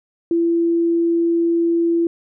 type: tone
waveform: sine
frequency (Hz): 337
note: E4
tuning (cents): +38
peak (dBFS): -14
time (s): 0.31-2.07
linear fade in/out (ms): 2
effects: none